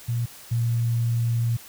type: tone pair in turn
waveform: sine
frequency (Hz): 118.4 / 117.18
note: A#2 / A#2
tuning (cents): +27 / +9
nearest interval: unison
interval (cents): 18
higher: first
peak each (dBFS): -22 / -20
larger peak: second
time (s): 0.08-0.26 / 0.51-1.57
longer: second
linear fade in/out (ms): 10
effects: white hiss -45 dBFS RMS until 1.68 s